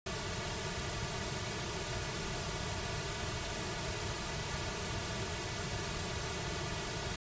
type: noise with comb filter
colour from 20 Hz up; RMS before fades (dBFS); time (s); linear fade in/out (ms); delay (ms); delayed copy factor
pink; -38; 0.06-7.16; 5; 3.8; -0.9
effects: resampled to 16000 Hz